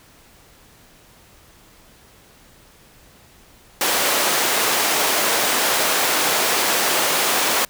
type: high-pass noise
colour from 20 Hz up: pink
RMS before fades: -19 dBFS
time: 3.81-7.65 s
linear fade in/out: 2 ms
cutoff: 470 Hz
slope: 12 dB/octave
effects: pink hiss -50 dBFS RMS until 7.69 s